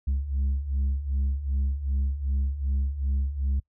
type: beating tone pair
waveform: sine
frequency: 66.5 / 69.1 Hz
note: C2 / C#2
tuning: +29 / -5 cents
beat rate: 2.6 Hz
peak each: -27 / -23 dBFS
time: 0.07-3.6 s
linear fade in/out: 10 ms
effects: noise-tail reverb RT60 0.1 s tail -25 dB re dry + tanh soft clip ceiling -21 dBFS